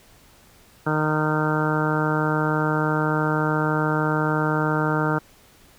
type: harmonic tone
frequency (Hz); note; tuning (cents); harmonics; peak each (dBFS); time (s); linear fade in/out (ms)
153.9; D#3; -19; 1 / 2 / 3 / 4 / 5 / 6 / 7 / 8 / 9 / 10; -24 / -26 / -28 / -31 / -33 / -29 / -38 / -31 / -28 / -32; 0.86-5.19; 10
effects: pink hiss -53 dBFS RMS until 5.78 s